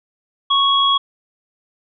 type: tone pair together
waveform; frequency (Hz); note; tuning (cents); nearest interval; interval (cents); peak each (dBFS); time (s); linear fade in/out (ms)
sine; 1108.7 / 3322; C#6 / G#7; 0 / 0; octave + perfect fifth; 1900; -15; 0.5-0.98; 10
effects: none